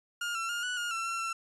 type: tone with pitch steps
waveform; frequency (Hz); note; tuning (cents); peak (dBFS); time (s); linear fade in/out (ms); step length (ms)
30% pulse; 1416 / 1349 / 1415 / 1477 / 1423 / 1345 / 1356 / 1346; F6 / E6 / F6 / F#6 / F6 / E6 / E6 / E6; +23 / +40 / +22 / -3 / +32 / +34 / +49 / +36; -29; 0.21-1.33; 5; 140
effects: resampled to 24000 Hz